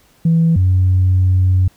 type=tone pair in turn; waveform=sine; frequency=164.81 / 92.5 Hz; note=E3 / F#2; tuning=0 / 0 cents; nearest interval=minor seventh; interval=1000 cents; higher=first; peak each=-8 dBFS; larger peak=neither; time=0.25-0.56 / 0.56-1.68 s; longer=second; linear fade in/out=5 ms; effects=tanh soft clip ceiling -6 dBFS + pink hiss -53 dBFS RMS until 1.76 s